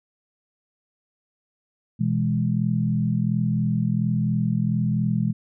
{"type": "chord", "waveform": "sine", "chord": "E major", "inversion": "second", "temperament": "equal", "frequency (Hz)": [123.47, 164.81, 207.7], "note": ["B2", "E3", "G#3"], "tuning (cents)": [0, 0, 0], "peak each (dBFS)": -24, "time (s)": [1.99, 5.33], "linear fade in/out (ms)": 20, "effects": []}